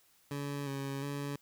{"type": "tone with vibrato", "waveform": "20% pulse", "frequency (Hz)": 140, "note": "C#3", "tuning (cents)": 18, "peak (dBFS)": -31, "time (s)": [0.31, 1.36], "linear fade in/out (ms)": 2, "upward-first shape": "square", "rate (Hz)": 1.4, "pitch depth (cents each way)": 28, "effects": ["white hiss -67 dBFS RMS until 1.41 s"]}